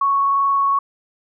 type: tone with frequency modulation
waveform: sine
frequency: 1108.7 Hz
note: C#6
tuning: in tune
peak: -14 dBFS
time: 0.01-0.79 s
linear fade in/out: 5 ms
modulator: 22.1 Hz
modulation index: 0.37
effects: none